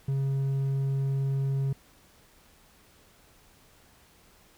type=tone with hard clipping; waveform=sine; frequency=136.4 Hz; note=C#3; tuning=28 cents flat; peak=-26 dBFS; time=0.08-1.73 s; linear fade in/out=5 ms; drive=3 dB; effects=pink hiss -59 dBFS RMS until 4.57 s